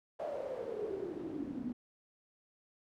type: noise with band-pass filter sweep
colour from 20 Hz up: pink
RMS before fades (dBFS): -40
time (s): 0.19-1.73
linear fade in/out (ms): 10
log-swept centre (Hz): 640 to 240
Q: 9.6
effects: none